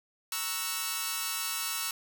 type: chord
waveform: 5% pulse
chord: F# dominant seventh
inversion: first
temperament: equal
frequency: 932.3 / 1108.7 / 1318.5 / 1480 Hz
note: A#5 / C#6 / E6 / F#6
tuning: 0 / 0 / 0 / 0 cents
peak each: -27 / -26 / -22 / -28 dBFS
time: 0.32-1.91 s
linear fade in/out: 2 ms
effects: none